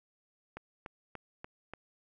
click train, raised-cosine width 0.5 ms, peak -27 dBFS, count 5, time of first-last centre 0.57-1.736 s, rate 3.43 Hz, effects none

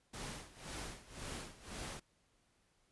pink noise with tremolo, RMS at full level -44 dBFS, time 0.13-2 s, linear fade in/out 10 ms, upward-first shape sine, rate 1.9 Hz, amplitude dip 85%, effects pink hiss -75 dBFS RMS until 2.91 s + resampled to 24000 Hz

